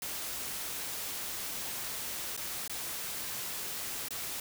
white noise with dropouts, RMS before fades -38 dBFS, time 0.02-4.4 s, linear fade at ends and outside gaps 2 ms, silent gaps 2.366-2.375 / 2.678-2.696 / 4.085-4.106 s, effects none

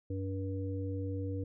harmonic tone, 96 Hz, G2, 36 cents flat, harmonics 1 / 3 / 5, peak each -35 / -40 / -42 dBFS, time 0.1-1.44 s, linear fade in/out 5 ms, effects none

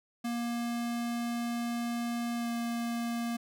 square tone with pitch glide, 236.5 to 234.6 Hz, A#3 to A#3, +25 to +11 cents, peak -32 dBFS, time 0.24-3.37 s, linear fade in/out 10 ms, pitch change -14 cents, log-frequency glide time 2.36-2.49 s, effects none

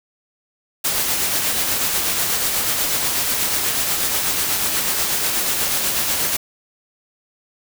white noise with tremolo, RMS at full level -19 dBFS, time 0.84-6.37 s, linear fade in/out 10 ms, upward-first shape sine, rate 8.2 Hz, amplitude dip 30%, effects none

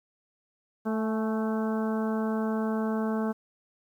harmonic tone with a mistuned harmonic, 220 Hz, A3, in tune, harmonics 1 / 2 / 3 / 4 / 5 / 6 / 7, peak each -27 / -33 / -37 / -39 / -41 / -43 / -44 dBFS, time 0.85-3.33 s, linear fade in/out 20 ms, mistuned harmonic 4, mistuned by -33 cents, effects 10-bit

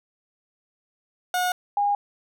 30% pulse / sine tone pair in turn, 725 / 814.7 Hz, F#5 / G#5, -35 / -33 cents, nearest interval major second, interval 202 cents, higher second, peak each -19 dBFS, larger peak neither, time 1.34-1.52 / 1.77-1.95 s, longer neither, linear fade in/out 2 ms, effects none

